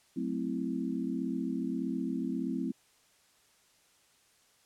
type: chord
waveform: sine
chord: F# half-diminished seventh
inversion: none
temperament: equal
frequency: 185 / 220 / 261.6 / 329.6 Hz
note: F#3 / A3 / C4 / E4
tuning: 0 / 0 / 0 / 0 cents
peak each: -38 / -37 / -34 / -38 dBFS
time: 0.16-2.72 s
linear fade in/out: 10 ms
effects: white hiss -66 dBFS RMS until 4.65 s + low-pass 10000 Hz 12 dB/octave